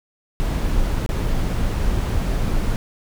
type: noise with dropouts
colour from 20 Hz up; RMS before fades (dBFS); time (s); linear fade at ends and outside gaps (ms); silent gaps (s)
brown; -20; 0.4-2.76; 0; 1.062-1.091
effects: none